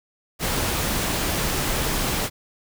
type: noise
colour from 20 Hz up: pink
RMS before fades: -24 dBFS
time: 0.39-2.3 s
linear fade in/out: 50 ms
effects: none